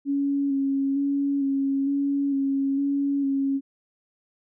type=tone with vibrato; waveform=sine; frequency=277.2 Hz; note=C#4; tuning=in tune; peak=-21 dBFS; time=0.05-3.61 s; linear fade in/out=50 ms; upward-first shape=square; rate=1.1 Hz; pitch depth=20 cents each way; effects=none